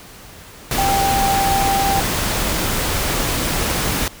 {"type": "tone in noise", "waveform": "sine", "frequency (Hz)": 787, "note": "G5", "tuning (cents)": 7, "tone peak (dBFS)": -16, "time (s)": [0.78, 2], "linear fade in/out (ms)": 2, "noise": "pink", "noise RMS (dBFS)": -20, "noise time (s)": [0.71, 4.08], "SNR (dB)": 1, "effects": ["pink hiss -40 dBFS RMS until 4.2 s"]}